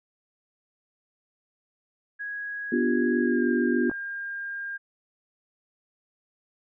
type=tone with pitch glide; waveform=sine; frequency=1657 to 1607 Hz; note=G#6 to G6; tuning=-4 to +43 cents; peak=-31 dBFS; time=2.19-4.78 s; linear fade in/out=20 ms; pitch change=-53 cents; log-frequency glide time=3.2-3.44 s
type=chord; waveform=sine; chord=G dominant seventh; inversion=first; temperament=equal; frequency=246.9 / 293.7 / 349.2 / 392 Hz; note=B3 / D4 / F4 / G4; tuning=0 / 0 / 0 / 0 cents; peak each=-24 / -30 / -26 / -30 dBFS; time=2.72-3.9 s; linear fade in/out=5 ms
type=clicks; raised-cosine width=1 ms; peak=-24 / -26 dBFS; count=2; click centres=3.898 / 3.914 s
effects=none